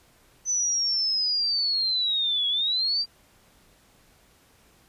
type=linear two-way sweep; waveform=sine; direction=down then up; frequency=6070 to 3322 to 4756 Hz; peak=-22 dBFS; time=0.45-3.06 s; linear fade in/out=50 ms; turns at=2.48 s; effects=pink hiss -59 dBFS RMS until 4.88 s + resampled to 32000 Hz